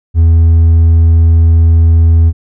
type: tone with hard clipping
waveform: sine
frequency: 82.5 Hz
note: E2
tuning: 2 cents sharp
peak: -4 dBFS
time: 0.14-2.33 s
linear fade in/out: 50 ms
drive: 2 dB
effects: none